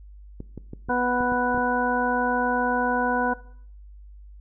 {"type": "clicks", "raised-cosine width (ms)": 3, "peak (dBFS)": -22, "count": 8, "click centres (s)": [0.404, 0.577, 0.734, 0.887, 1.207, 1.321, 1.546, 1.577]}
{"type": "harmonic tone", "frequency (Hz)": 246.9, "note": "B3", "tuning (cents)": 0, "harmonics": [1, 2, 3, 4, 6], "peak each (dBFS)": [-27, -27, -27, -27, -27], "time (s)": [0.89, 3.34], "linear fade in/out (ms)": 10}
{"effects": ["noise-tail reverb RT60 0.6 s tail -19 dB re dry", "added 50 Hz sine -42 dBFS peak until 4.4 s"]}